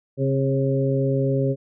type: harmonic tone with a mistuned harmonic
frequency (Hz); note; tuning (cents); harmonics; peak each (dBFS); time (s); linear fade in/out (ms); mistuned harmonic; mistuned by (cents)
135.8; C#3; -35; 1 / 2 / 3 / 4; -21 / -26 / -25 / -26; 0.17-1.56; 50; 2; -26
effects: none